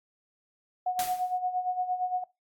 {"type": "tone with tremolo", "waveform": "sine", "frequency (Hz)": 731, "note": "F#5", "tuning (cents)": -21, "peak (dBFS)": -24, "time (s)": [0.86, 2.24], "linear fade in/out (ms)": 5, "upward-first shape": "sine", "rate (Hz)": 8.7, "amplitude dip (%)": 70}
{"type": "noise with exponential decay", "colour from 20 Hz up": "white", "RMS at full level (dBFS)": -31, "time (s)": [0.99, 1.38], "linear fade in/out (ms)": 1, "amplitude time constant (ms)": 84}
{"effects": ["noise-tail reverb RT60 0.2 s tail -19 dB re dry", "AAC 64 kbps"]}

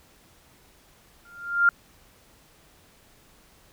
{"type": "tone with exponential growth", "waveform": "sine", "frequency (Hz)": 1396.9, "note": "F6", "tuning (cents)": 0, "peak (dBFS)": -12, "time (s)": [1.25, 1.69], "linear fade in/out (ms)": 2, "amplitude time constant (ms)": 95, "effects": ["pink hiss -57 dBFS RMS until 3.72 s"]}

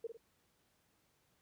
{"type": "tone with echo", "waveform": "sine", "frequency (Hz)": 457.2, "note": "A#4", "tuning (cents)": -34, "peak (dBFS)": -37, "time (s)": [0.04, 0.07], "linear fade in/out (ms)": 5, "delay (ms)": 51, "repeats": 2, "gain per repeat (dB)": -7, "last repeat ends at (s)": 0.172, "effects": ["pink hiss -75 dBFS RMS until 1.41 s", "high-pass 60 Hz 12 dB/octave"]}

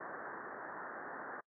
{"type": "low-pass noise", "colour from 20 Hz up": "white", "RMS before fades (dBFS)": -45, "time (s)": [0, 1.41], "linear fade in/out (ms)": 10, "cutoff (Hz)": 1800, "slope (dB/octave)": 96, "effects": ["noise-tail reverb RT60 0.1 s tail -25 dB re dry", "high-pass 300 Hz 12 dB/octave"]}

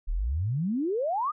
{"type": "exponential sweep", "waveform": "sine", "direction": "up", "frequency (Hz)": [33.54, 1280], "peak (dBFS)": -25, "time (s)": [0.07, 1.32], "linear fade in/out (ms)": 20, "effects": []}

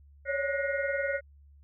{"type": "tone cluster", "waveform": "sine", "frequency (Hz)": [552, 572, 1455, 1888, 2117], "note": ["C#5", "D5", "F#6", "A#6", "C7"], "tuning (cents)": [-7, -46, -29, 22, 20], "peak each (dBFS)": [-31, -35, -34, -37, -38], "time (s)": [0.25, 1.21], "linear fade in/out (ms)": 50, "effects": ["added 71 Hz sine -53 dBFS peak until 1.63 s"]}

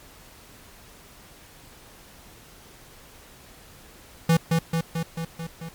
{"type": "tone with echo", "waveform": "square", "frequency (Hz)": 164.81, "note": "E3", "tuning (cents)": 0, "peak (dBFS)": -16, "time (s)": [4.29, 4.37], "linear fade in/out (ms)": 5, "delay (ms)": 220, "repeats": 6, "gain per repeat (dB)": -3, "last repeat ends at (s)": 5.69, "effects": ["pink hiss -49 dBFS RMS until 5.74 s", "MP3 96 kbps"]}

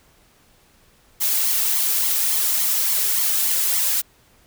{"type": "noise with flanger", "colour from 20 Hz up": "blue", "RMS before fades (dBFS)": -20, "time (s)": [1.2, 4.02], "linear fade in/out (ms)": 20, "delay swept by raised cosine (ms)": [0.92, 2.42], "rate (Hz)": 3.5, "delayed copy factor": 0.6, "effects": ["pink hiss -56 dBFS RMS until 4.46 s"]}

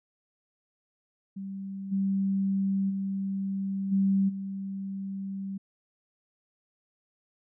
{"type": "tone with level steps", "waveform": "sine", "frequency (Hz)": 194.7, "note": "G3", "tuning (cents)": -12, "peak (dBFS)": [-34, -24, -28, -21, -32], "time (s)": [1.36, 5.58], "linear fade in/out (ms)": 10, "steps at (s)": [1.91, 2.89, 3.91, 4.28], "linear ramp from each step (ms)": 20, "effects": []}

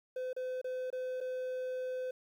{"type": "tone with dropouts", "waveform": "triangle", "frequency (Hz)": 510, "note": "C5", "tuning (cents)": -44, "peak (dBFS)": -33, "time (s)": [0.16, 2.11], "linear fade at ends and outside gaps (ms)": 5, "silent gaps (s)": [[0.331, 0.364], [0.615, 0.643], [0.903, 0.927], [1.205, 1.21]], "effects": ["11-bit"]}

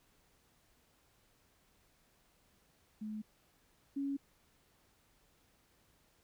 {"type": "tone pair in turn", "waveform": "sine", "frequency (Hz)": [214.3, 278.1], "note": ["A3", "C#4"], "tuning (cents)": [-45, 6], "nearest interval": "perfect fourth", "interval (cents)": 451, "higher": "second", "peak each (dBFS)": [-39, -34], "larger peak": "second", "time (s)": [[3.01, 3.22], [3.96, 4.17]], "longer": "neither", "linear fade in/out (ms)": 10, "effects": ["pink hiss -71 dBFS RMS until 6.23 s"]}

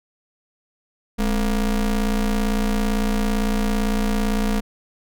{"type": "ring-modulated tone", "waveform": "square", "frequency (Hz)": 118.8, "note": "A#2", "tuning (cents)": 33, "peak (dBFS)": -16, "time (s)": [1.18, 4.61], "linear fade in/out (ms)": 20, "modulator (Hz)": 89.9, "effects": []}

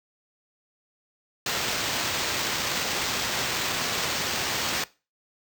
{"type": "noise with sample-and-hold", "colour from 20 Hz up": "white", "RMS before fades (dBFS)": -28, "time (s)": [1.46, 4.84], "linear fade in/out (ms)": 2, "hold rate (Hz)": 11025, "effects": ["noise-tail reverb RT60 0.3 s tail -20 dB re dry", "high-pass 60 Hz 12 dB/octave"]}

